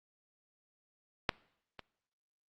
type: clicks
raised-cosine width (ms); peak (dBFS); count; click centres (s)
0.3; -11 / -28; 2; 1.292 / 1.793
effects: noise-tail reverb RT60 0.7 s tail -22 dB re dry + Opus 48 kbps